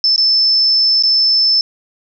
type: tone with dropouts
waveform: sine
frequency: 5274 Hz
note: E8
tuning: in tune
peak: -9 dBFS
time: 0.04-1.61 s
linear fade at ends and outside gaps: 1 ms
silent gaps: 0.161-0.179 / 1.025-1.035 s
effects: none